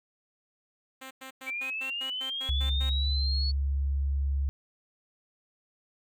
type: tone bursts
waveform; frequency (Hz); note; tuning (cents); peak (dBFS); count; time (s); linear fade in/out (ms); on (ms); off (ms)
5% pulse; 263.6; C4; +13; -30; 10; 1.01-2.9; 10; 99; 100
type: linear sweep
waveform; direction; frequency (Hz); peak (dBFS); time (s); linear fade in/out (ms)
sine; up; 2292 to 4435; -31; 1.46-3.52; 20
type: tone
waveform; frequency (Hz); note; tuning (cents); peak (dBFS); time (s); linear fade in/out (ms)
sine; 69.3; C#2; 0; -25; 2.49-4.49; 0
effects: none